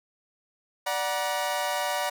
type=chord; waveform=sawtooth; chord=D augmented; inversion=none; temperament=equal with one note detuned; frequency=587.3 / 740 / 953.6 Hz; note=D5 / F#5 / A#5; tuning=0 / 0 / +39 cents; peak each=-27 dBFS; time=0.86-2.1 s; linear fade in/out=10 ms; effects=none